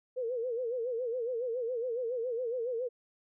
sine tone with vibrato, 481.9 Hz, B4, 43 cents flat, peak -31 dBFS, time 0.16-2.89 s, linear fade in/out 20 ms, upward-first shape sine, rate 7.2 Hz, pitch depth 120 cents each way, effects none

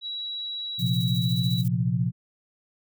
sine tone with pitch glide, 3895 to 3920 Hz, B7 to B7, -25 to -14 cents, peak -30 dBFS, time 0.01-1.64 s, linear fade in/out 50 ms, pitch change +11 cents, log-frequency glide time 1.21-1.28 s
sine chord, Bb suspended second, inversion none, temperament just, 116.54 / 131.11 / 174.81 Hz, Bb2 / C3 / F3, 0 / +4 / +2 cents, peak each -26 dBFS, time 0.78-2.12 s, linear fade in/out 50 ms
violet noise with tremolo, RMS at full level -40 dBFS, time 0.79-1.68 s, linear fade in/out 0 ms, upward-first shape square, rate 14 Hz, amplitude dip 55%
effects none

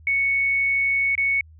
sine tone with dropouts, 2217 Hz, C#7, in tune, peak -18 dBFS, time 0.07-1.41 s, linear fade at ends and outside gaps 2 ms, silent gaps 1.153-1.178 s, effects added 79 Hz sine -45 dBFS peak until 1.59 s

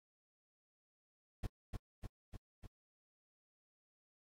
brown noise with echo, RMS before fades -38 dBFS, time 1.43-1.47 s, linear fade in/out 10 ms, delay 300 ms, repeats 4, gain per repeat -3 dB, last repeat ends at 2.67 s, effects AAC 48 kbps

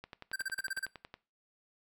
click train, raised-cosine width 0.3 ms, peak -29 dBFS, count 13, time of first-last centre 0.04-1.141 s, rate 10.9 Hz
square tone bursts, 1568 Hz, G6, in tune, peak -34 dBFS, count 9, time 0.33-0.856 s, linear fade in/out 5 ms, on 30 ms, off 32 ms
effects noise-tail reverb RT60 0.3 s tail -20 dB re dry

